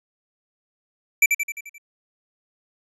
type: tone with echo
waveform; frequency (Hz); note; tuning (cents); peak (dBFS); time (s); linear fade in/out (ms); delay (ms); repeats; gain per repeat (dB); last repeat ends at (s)
square; 2331; D7; -14; -12; 1.22-1.26; 5; 87; 6; -5; 1.782
effects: resampled to 32000 Hz